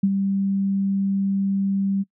sine tone with ADSR envelope, 196 Hz, G3, in tune, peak -13 dBFS, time 0.03-2.04 s, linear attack 7 ms, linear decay 48 ms, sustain -6 dB, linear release 28 ms, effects noise-tail reverb RT60 0.1 s tail -24 dB re dry

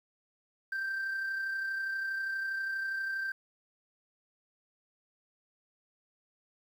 sine tone with amplitude modulation, 1568 Hz, G6, in tune, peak -28 dBFS, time 0.72-3.32 s, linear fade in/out 5 ms, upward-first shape sine, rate 32.4 Hz, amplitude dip 40%, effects tanh soft clip ceiling -30 dBFS + 10-bit

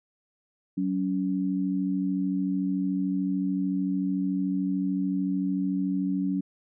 sine tone pair together, 187.75 / 281.3 Hz, F#3 / C#4, +26 / +26 cents, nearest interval perfect fifth, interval 700 cents, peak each -27 dBFS, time 0.77-6.41 s, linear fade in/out 10 ms, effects none

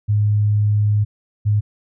sine tone pair in turn, 104.6 / 104.6 Hz, G#2 / G#2, +13 / +13 cents, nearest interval unison, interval 0 cents, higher neither, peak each -13 dBFS, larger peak neither, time 0.08-1.05 / 1.45-1.61 s, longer first, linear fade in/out 20 ms, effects none

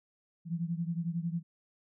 sine beating tone pair, 165.8 / 176.8 Hz, E3 / F3, +10 / +22 cents, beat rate 11 Hz, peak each -33 / -36 dBFS, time 0.45-1.43 s, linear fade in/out 50 ms, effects none

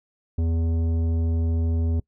sine tone with tanh clipping, 82.41 Hz, E2, in tune, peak -22 dBFS, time 0.38-2 s, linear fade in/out 5 ms, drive 12 dB, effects noise-tail reverb RT60 0.1 s tail -23 dB re dry

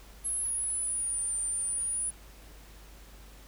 sine linear two-way sweep, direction down then up, 10840 to 9040 to 9860 Hz, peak -29 dBFS, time 0.24-2.11 s, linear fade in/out 20 ms, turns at 1.4 s, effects added 50 Hz sine -50 dBFS peak until 3.47 s + pink hiss -55 dBFS RMS until 3.47 s

